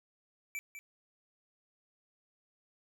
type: tone with echo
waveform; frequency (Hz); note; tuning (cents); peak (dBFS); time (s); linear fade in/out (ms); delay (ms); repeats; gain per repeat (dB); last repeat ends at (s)
square; 2322; D7; -20; -37; 0.55-0.59; 0; 200; 1; -8; 0.79
effects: none